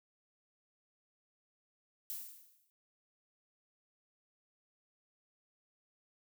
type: noise with exponential decay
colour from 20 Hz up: violet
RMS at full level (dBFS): -39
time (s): 2.1-2.7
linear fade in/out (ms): 0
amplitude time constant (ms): 130
effects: none